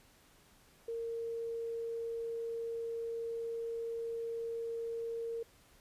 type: tone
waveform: sine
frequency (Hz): 460.8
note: A#4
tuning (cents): -20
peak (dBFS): -36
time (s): 0.88-5.43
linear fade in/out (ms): 5
effects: pink hiss -64 dBFS RMS until 5.8 s + resampled to 32000 Hz